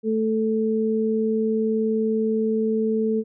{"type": "tone pair together", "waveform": "sine", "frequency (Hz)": [220, 439.6], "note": ["A3", "A4"], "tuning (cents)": [0, -2], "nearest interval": "octave", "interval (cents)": 1198, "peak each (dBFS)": -22, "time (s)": [0.03, 3.24], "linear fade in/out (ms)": 50, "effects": []}